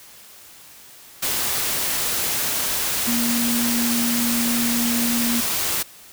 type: tone in noise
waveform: sine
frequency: 236.3 Hz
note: A#3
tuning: 24 cents sharp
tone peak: -21 dBFS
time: 3.07-5.41 s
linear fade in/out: 10 ms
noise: white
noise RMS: -23 dBFS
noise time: 1.22-5.83 s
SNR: -1 dB
effects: white hiss -45 dBFS RMS until 6.12 s